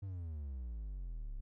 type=exponential sweep; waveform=triangle; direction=down; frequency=100.5 to 32.85 Hz; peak=-38 dBFS; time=0.02-1.41 s; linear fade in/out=10 ms; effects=none